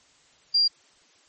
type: tone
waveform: sine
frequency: 4768 Hz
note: D8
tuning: 25 cents sharp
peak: -17 dBFS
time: 0.54-0.68 s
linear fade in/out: 10 ms
effects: white hiss -59 dBFS RMS until 1.28 s + MP3 32 kbps